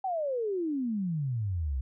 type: exponential sweep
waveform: sine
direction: down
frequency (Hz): 786 to 61.74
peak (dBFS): -28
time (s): 0.04-1.81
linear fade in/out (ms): 5
effects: none